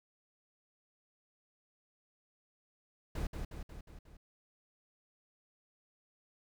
brown noise with echo, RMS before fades -36 dBFS, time 3.15-3.27 s, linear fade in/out 5 ms, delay 180 ms, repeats 5, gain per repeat -4 dB, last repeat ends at 4.17 s, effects none

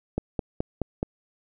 click train, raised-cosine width 2 ms, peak -12 dBFS, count 5, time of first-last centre 0.18-1.029 s, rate 4.71 Hz, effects none

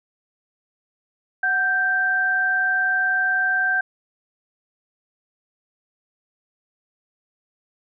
sine tone pair together, 740 / 1568 Hz, F#5 / G6, 0 / 0 cents, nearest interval octave + minor second, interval 1300 cents, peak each -27 / -18 dBFS, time 1.43-3.81 s, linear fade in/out 5 ms, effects none

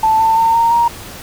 triangle tone with pitch steps, 880 / 894.3 / 908.9 / 923.8 / 938.8 Hz, A5 / A5 / A#5 / A#5 / A#5, 0 / +28 / -44 / -16 / +12 cents, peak -5 dBFS, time 0.03-0.88 s, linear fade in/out 5 ms, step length 170 ms, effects tanh soft clip ceiling -7 dBFS + pink hiss -32 dBFS RMS until 1.22 s

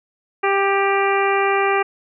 harmonic tone with a mistuned harmonic, 394.9 Hz, G4, 13 cents sharp, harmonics 1 / 2 / 3 / 4 / 5 / 6 / 7, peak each -19 / -21 / -22 / -27 / -26 / -25 / -31 dBFS, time 0.43-1.83 s, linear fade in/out 10 ms, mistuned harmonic 5, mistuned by -25 cents, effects none

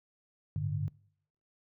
sine chord, G suspended second, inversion none, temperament equal with one note detuned, 99.37 / 110 / 146.83 Hz, G2 / A2 / D3, +24 / 0 / 0 cents, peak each -34 / -38 / -33 dBFS, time 0.56-0.88 s, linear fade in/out 0 ms, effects noise-tail reverb RT60 0.7 s tail -25 dB re dry + high-pass 60 Hz 12 dB/octave

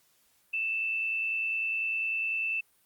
sine tone pair together, 2548 / 2658 Hz, D#7 / E7, +41 / +14 cents, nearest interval minor second, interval 73 cents, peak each -40 / -28 dBFS, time 0.53-2.61 s, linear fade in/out 10 ms, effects white hiss -67 dBFS RMS until 2.85 s + Opus 48 kbps

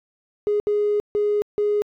triangle tone bursts at uneven times, 415.3 Hz, G#4, in tune, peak -14 dBFS, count 4, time 0.47-0.6 / 0.67-1 / 1.15-1.42 / 1.58-1.82 s, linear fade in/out 0 ms, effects tanh soft clip ceiling -15 dBFS

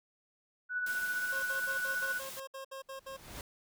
sine tone with tremolo, 1480 Hz, F#6, in tune, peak -30 dBFS, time 0.69-2.21 s, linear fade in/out 50 ms, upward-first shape sine, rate 15 Hz, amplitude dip 40%
white noise, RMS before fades -45 dBFS, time 0.86-2.4 s, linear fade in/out 5 ms
25% pulse tone bursts, 537 Hz, C5, 45 cents sharp, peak -38 dBFS, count 11, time 1.32-3.17 s, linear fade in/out 10 ms, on 110 ms, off 64 ms
pink noise with exponential growth, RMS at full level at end -42 dBFS, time 2.76-3.41 s, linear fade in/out 1 ms, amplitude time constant 140 ms
effects none

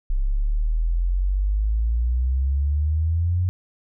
sine exponential sweep, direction up, 32.7 to 92 Hz, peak -18 dBFS, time 0.1-3.49 s, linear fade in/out 0 ms, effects none

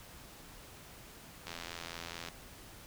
click train, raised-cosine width 0.2 ms, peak -24 dBFS, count 70, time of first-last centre 1.47-2.286 s, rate 84.6 Hz, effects pink hiss -53 dBFS RMS until 2.86 s

